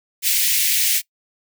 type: high-pass noise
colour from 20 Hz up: white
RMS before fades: -18 dBFS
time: 0.22-1.02 s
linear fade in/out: 50 ms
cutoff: 1900 Hz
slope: 48 dB/octave
effects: noise-tail reverb RT60 0.1 s tail -22 dB re dry